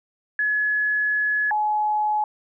sine tone pair in turn, 1698 / 847.3 Hz, G#6 / G#5, +38 / +34 cents, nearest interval octave, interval 1204 cents, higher first, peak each -19 dBFS, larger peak neither, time 0.39-1.51 / 1.51-2.24 s, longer first, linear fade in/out 2 ms, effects none

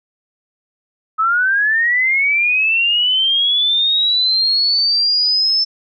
sine linear sweep, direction up, 1275 to 5300 Hz, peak -12 dBFS, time 1.18-5.65 s, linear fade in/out 20 ms, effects none

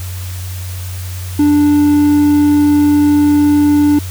triangle tone, 293.7 Hz, D4, in tune, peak -5 dBFS, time 1.39-3.99 s, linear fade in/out 5 ms, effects added 91 Hz sine -21 dBFS peak until 4.1 s + white hiss -32 dBFS RMS until 4.1 s

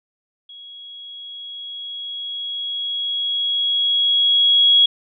sine tone with level ramp, 3322 Hz, G#7, in tune, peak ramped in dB -37 to -9 dBFS, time 0.49-4.86 s, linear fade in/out 5 ms, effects none

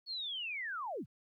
sine linear sweep, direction down, 4435 to 73 Hz, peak -37 dBFS, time 0.06-1.06 s, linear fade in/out 50 ms, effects 13-bit

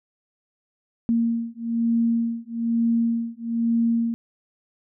sine beating tone pair, 230.9 / 232 Hz, A#3 / A#3, -16 / -8 cents, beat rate 1.1 Hz, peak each -23 dBFS, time 1.09-4.14 s, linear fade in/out 0 ms, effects none

